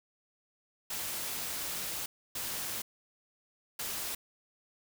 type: noise bursts at uneven times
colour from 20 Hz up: white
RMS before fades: -37 dBFS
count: 3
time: 0.9-2.06 / 2.35-2.82 / 3.79-4.15 s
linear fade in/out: 5 ms
effects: none